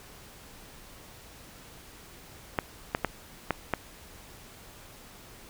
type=clicks; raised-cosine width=0.5 ms; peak=-10 dBFS; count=5; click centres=2.588 / 2.949 / 3.047 / 3.507 / 3.737 s; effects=pink hiss -50 dBFS RMS until 5.49 s